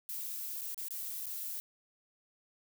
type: noise with dropouts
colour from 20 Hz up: violet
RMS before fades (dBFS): -40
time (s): 0.09-1.6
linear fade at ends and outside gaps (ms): 0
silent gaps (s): 0.611-0.617 / 0.745-0.778 / 0.884-0.907 / 1.258-1.266
effects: none